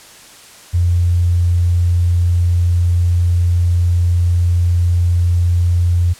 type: tone with tanh clipping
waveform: triangle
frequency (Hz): 87.31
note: F2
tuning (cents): 0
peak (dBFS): -10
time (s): 0.73-6.14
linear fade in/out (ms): 20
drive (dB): 3
effects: white hiss -40 dBFS RMS until 6.19 s + low-pass 10000 Hz 12 dB/octave